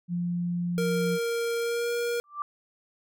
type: tone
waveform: sine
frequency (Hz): 174.61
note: F3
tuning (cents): 0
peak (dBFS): -26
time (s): 0.08-1.19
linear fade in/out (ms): 50
type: tone with pitch glide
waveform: square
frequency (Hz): 466.1 to 474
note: A#4 to A#4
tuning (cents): 0 to +29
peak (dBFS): -27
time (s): 0.78-2.2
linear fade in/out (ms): 0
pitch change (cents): +29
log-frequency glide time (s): 1.6-1.92
type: tone with exponential growth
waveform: sine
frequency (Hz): 1174.7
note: D6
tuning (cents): 0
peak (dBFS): -25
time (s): 2.24-2.42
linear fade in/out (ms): 1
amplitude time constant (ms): 38
effects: none